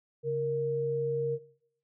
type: tone pair together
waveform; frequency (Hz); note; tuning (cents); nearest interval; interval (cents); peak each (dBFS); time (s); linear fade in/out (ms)
sine; 138.92 / 466.2; C#3 / A#4; +4 / 0; octave + major sixth; 2096; -35 / -28; 0.23-1.39; 50
effects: noise-tail reverb RT60 0.7 s tail -19 dB re dry